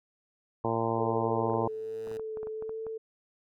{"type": "harmonic tone", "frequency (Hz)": 114.2, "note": "A#2", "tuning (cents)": -35, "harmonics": [1, 2, 3, 4, 5, 6, 7, 8, 9], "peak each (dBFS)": [-35, -36, -34, -33, -36, -37, -36, -35, -37], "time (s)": [0.64, 1.68], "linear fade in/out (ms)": 5}
{"type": "tone with vibrato", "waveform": "sine", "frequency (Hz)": 440, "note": "A4", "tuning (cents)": 0, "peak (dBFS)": -34, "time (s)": [0.98, 2.98], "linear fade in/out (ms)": 10, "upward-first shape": "sine", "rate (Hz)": 1.2, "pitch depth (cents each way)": 18}
{"type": "tone with exponential growth", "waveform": "10% pulse", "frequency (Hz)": 110, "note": "A2", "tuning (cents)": 0, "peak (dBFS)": -36, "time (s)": [1.15, 2.17], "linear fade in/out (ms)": 0, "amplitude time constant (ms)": 220}
{"type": "clicks", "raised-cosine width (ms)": 1, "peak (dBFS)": -31, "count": 11, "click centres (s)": [1.498, 1.537, 2.073, 2.115, 2.196, 2.372, 2.431, 2.471, 2.624, 2.694, 2.867]}
{"effects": []}